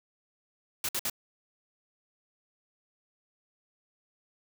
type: noise bursts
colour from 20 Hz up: white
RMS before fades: -31 dBFS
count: 3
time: 0.84-1.098 s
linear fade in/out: 2 ms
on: 48 ms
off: 57 ms
effects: none